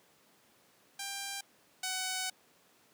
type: tone pair in turn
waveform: 5% pulse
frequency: 793 / 748.5 Hz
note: G5 / F#5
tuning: +20 / +20 cents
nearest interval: minor second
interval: 100 cents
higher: first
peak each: -26 / -22 dBFS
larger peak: second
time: 0.99-1.41 / 1.83-2.3 s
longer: second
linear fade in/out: 5 ms
effects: pink hiss -65 dBFS RMS until 2.93 s + high-pass 200 Hz 12 dB/octave